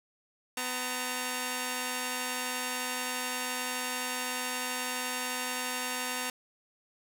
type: tone pair together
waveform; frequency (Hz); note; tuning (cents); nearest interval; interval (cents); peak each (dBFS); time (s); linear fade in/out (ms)
5% pulse; 251.2 / 917.2; B3 / A#5; +30 / -28; octave + minor seventh; 2242; -23; 0.57-6.3; 2
effects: none